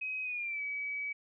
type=tone with pitch glide; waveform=sine; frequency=2530 to 2280 Hz; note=D#7 to C#7; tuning=+28 to +48 cents; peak=-34 dBFS; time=0.01-1.13 s; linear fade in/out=10 ms; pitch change=-180 cents; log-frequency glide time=0.23-0.62 s; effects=none